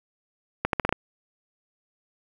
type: accelerating click train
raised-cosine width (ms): 0.5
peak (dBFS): -7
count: 6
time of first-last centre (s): 0.65-0.926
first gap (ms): 82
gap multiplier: 0.8
effects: 7-bit